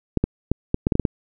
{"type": "clicks", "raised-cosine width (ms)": 3, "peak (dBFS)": -5, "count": 9, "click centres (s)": [0.173, 0.24, 0.516, 0.744, 0.869, 0.922, 0.954, 0.997, 1.052], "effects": []}